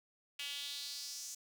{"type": "tone with high-pass filter sweep", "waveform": "sawtooth", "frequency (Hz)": 284.8, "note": "C#4", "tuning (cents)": 47, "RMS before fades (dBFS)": -44, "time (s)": [0.39, 1.35], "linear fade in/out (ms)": 5, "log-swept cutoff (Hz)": [2800, 6500], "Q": 3.5, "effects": []}